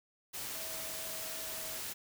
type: tone in noise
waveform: sine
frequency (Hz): 643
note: E5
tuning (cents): -43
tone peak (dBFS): -50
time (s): 0.54-1.8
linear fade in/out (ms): 20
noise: white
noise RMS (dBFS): -41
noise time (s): 0.33-1.94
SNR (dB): -12
effects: none